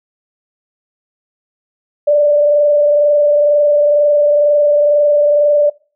sine tone with frequency modulation, 587.3 Hz, D5, in tune, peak -7 dBFS, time 2.07-5.7 s, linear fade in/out 10 ms, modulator 22.1 Hz, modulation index 0.41, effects noise-tail reverb RT60 0.4 s tail -24 dB re dry

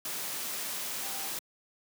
sine tone in noise, 784 Hz, G5, in tune, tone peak -46 dBFS, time 1.03-1.28 s, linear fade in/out 2 ms, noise white, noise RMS -36 dBFS, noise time 0.05-1.39 s, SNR -13 dB, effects high-pass 150 Hz 12 dB/octave

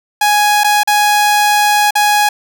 sawtooth tone with dropouts, 832 Hz, G#5, 3 cents sharp, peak -5 dBFS, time 0.21-2.29 s, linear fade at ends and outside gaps 5 ms, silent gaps 0.636-0.643 / 0.834-0.874 / 1.908-1.953 s, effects none

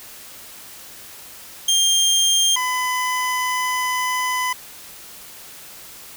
25% pulse tone pair in turn, 3194 / 1006 Hz, G7 / B5, +32 / +32 cents, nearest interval octave + minor sixth, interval 2000 cents, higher first, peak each -11 / -16 dBFS, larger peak first, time 1.68-2.56 / 2.56-4.53 s, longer second, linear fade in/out 5 ms, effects white hiss -40 dBFS RMS until 6.16 s

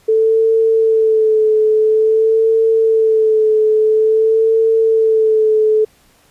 sine tone with vibrato, 440 Hz, A4, in tune, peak -9 dBFS, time 0.08-5.85 s, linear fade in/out 10 ms, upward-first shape sine, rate 0.49 Hz, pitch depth 31 cents each way, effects pink hiss -52 dBFS RMS until 6.3 s + resampled to 32000 Hz

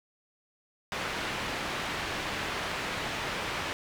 white low-pass noise, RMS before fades -34 dBFS, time 0.92-3.73 s, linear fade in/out 0 ms, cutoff 2500 Hz, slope 12 dB/octave, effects none

